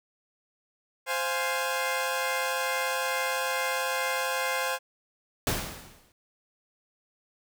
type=chord; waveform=15% pulse; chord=F minor; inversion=second; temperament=equal; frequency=523.3 / 698.5 / 830.6 Hz; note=C5 / F5 / Ab5; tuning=0 / 0 / 0 cents; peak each=-23 / -28 / -26 dBFS; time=1.06-4.79 s; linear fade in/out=50 ms
type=noise with exponential decay; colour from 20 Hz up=pink; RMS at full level=-25 dBFS; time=5.47-6.12 s; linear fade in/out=1 ms; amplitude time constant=140 ms
effects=none